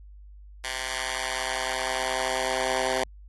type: tone with high-pass filter sweep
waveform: 10% pulse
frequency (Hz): 130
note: C3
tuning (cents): -11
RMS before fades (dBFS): -29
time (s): 0.64-3.04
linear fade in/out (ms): 2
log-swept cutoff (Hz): 1500 to 470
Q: 0.83
effects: added 50 Hz sine -44 dBFS peak until 3.28 s + AAC 32 kbps